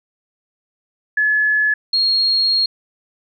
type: tone pair in turn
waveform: sine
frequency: 1710 / 4271 Hz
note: A6 / C8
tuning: -50 / +35 cents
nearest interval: octave + major third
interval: 1585 cents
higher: second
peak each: -13 dBFS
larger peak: neither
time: 1.17-1.74 / 1.93-2.66 s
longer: second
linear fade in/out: 5 ms
effects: none